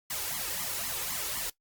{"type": "noise with flanger", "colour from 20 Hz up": "white", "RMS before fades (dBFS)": -34, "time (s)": [0.1, 1.5], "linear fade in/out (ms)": 5, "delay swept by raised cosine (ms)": [0.94, 2.34], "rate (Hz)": 3.9, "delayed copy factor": 0.8, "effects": ["noise-tail reverb RT60 0.1 s tail -18 dB re dry", "Opus 48 kbps"]}